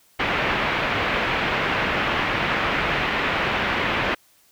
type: low-pass noise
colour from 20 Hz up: white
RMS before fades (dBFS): -23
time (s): 0.19-4.15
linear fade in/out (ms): 10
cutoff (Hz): 2600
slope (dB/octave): 24
effects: white hiss -58 dBFS RMS until 4.51 s